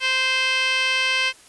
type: tone with band-pass filter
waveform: 15% pulse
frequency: 521 Hz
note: C5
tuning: 7 cents flat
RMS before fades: -21 dBFS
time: 0-1.33 s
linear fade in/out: 50 ms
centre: 3100 Hz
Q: 5.6
effects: white hiss -49 dBFS RMS until 1.48 s + resampled to 24000 Hz